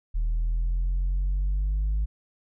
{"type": "exponential sweep", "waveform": "sine", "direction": "up", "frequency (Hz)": [38.89, 52.6], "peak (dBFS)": -20, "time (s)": [0.14, 2.06], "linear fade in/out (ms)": 20, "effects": ["tanh soft clip ceiling -21 dBFS"]}